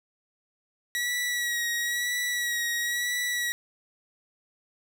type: tone with vibrato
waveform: sawtooth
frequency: 1923 Hz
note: B6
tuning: 47 cents flat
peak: -23 dBFS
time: 0.95-3.52 s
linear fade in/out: 0 ms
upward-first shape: sine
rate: 1 Hz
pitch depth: 30 cents each way
effects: none